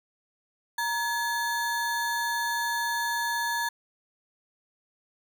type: ring-modulated tone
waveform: square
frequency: 1318.5 Hz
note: E6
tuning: in tune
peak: -24 dBFS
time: 0.78-3.69 s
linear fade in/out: 5 ms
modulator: 382 Hz
effects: none